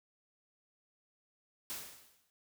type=noise with exponential decay; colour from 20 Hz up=white; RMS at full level=-39 dBFS; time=1.7-2.3 s; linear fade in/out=0 ms; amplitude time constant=130 ms; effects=none